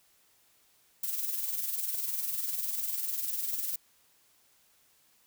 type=noise with tremolo; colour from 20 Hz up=violet; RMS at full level=-31 dBFS; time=1.03-3.76 s; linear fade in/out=5 ms; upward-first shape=sine; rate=20 Hz; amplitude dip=55%; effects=white hiss -66 dBFS RMS until 5.26 s